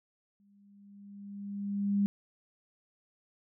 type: tone with exponential growth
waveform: sine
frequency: 201.1 Hz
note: G3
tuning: 44 cents sharp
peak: -23 dBFS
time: 0.4-2.06 s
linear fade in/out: 0 ms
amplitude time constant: 360 ms
effects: none